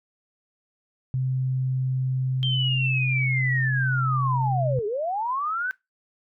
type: tone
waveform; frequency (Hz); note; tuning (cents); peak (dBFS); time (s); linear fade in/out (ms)
sine; 130; C3; -11; -22; 1.14-4.79; 0
type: linear two-way sweep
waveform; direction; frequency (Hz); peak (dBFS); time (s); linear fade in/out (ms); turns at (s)
sine; down then up; 3174 to 399.4 to 1548; -24; 2.43-5.71; 0; 4.86
effects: noise-tail reverb RT60 0.2 s tail -19 dB re dry